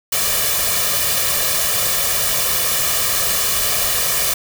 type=noise with comb filter; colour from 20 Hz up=white; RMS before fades=-18 dBFS; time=0.12-4.34 s; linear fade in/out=5 ms; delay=1.7 ms; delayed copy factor=+0.7; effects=none